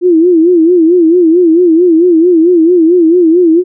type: tone with vibrato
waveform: sine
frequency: 340.1 Hz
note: F4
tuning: 46 cents flat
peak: -3 dBFS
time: 0.01-3.64 s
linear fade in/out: 50 ms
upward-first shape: sine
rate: 4.5 Hz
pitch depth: 120 cents each way
effects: none